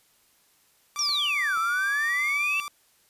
sawtooth tone with vibrato, 1167 Hz, D6, 11 cents flat, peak -29 dBFS, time 0.96-2.68 s, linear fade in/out 0 ms, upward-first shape triangle, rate 4.8 Hz, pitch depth 12 cents each way
sine exponential two-way sweep, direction down then up, 5880 to 1300 to 2713 Hz, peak -23 dBFS, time 0.99-2.6 s, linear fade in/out 0 ms, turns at 1.58 s
clicks, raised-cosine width 0.5 ms, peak -30 dBFS, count 2, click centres 1.093 / 1.574 s
effects white hiss -63 dBFS RMS until 3.09 s + resampled to 32000 Hz

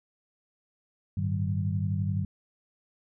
sine tone cluster, 98.8 / 110.7 / 150.6 / 189.6 Hz, G2 / A2 / D3 / F#3, +14 / +11 / +44 / +43 cents, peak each -28 / -37 / -32 / -33 dBFS, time 1.17-2.25 s, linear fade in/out 5 ms, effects none

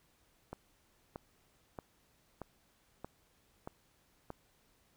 click train, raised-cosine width 1 ms, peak -28 dBFS, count 7, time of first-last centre 0.53-4.304 s, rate 1.59 Hz, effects pink hiss -71 dBFS RMS until 4.96 s

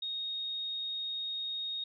sine tone, 3729 Hz, A#7, in tune, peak -34 dBFS, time 0.02-1.84 s, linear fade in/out 5 ms, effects none

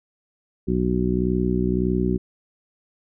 harmonic tone, 61.74 Hz, B1, in tune, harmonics 1 / 2 / 3 / 4 / 5 / 6, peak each -27 / -30 / -23 / -27 / -28 / -25 dBFS, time 0.67-2.18 s, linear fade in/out 20 ms, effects none

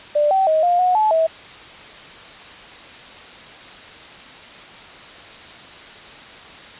sine tone with pitch steps, 592 / 768 / 630 / 705 / 729 / 862 / 647 Hz, D5 / G5 / D#5 / F5 / F#5 / A5 / E5, +14 / -36 / +21 / +16 / -26 / -36 / -32 cents, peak -13 dBFS, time 0.15-1.27 s, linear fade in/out 10 ms, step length 160 ms, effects white hiss -39 dBFS RMS until 6.79 s + resampled to 8000 Hz

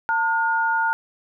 sine tone pair together, 902 / 1431.8 Hz, A5 / F6, +43 / +43 cents, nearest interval minor sixth, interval 800 cents, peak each -21 dBFS, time 0.09-0.93 s, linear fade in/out 0 ms, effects none

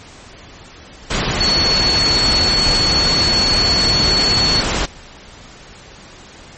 sine tone in noise, 4400 Hz, C#8, 14 cents flat, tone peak -13 dBFS, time 1.4-4.61 s, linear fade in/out 10 ms, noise pink, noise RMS -18 dBFS, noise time 1.1-4.86 s, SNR +2 dB, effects pink hiss -39 dBFS RMS until 6.57 s + MP3 32 kbps

